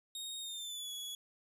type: tone with pitch glide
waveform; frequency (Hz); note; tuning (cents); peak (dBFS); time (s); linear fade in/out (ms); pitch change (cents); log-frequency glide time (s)
sawtooth; 3729 to 3380; A#7 to G#7; 0 to +30; -38; 0.15-1.15; 2; -170; 0.4-0.91
effects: resampled to 32000 Hz